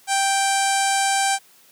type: tone with low-pass filter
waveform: sawtooth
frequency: 784 Hz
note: G5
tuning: in tune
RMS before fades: -20 dBFS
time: 0.07-1.39 s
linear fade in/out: 50 ms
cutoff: 8600 Hz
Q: 3.5
effects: white hiss -53 dBFS RMS until 1.71 s + high-pass 150 Hz 12 dB/octave